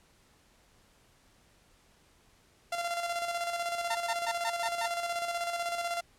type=tone with tremolo; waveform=sawtooth; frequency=689 Hz; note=F5; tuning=24 cents flat; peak=-26 dBFS; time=2.72-6.01 s; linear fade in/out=5 ms; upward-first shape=square; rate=16 Hz; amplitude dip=45%
type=tone bursts; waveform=sawtooth; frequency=907 Hz; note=A#5; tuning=48 cents flat; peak=-27 dBFS; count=6; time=3.9-4.862 s; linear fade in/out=5 ms; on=52 ms; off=130 ms
effects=pink hiss -64 dBFS RMS until 6.18 s + low-pass 11000 Hz 12 dB/octave